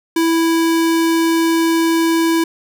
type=tone; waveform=square; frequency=329.6 Hz; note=E4; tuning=in tune; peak=-13 dBFS; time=0.16-2.44 s; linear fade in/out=5 ms; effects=none